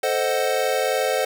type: chord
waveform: square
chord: A diminished seventh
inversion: none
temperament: equal with one note detuned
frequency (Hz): 440 / 523.3 / 622.3 / 743.8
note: A4 / C5 / Eb5 / Gb5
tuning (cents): 0 / 0 / 0 / +9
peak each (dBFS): -27 / -24 / -27 / -27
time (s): 0.03-1.25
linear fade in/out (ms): 5
effects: none